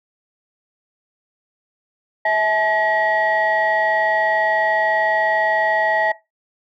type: tone cluster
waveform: sine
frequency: 647 / 858 / 1907 Hz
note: E5 / A5 / A#6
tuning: -32 / -44 / +39 cents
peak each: -19 dBFS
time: 2.25-6.12 s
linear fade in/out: 5 ms
effects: noise-tail reverb RT60 0.2 s tail -17 dB re dry + tanh soft clip ceiling -9 dBFS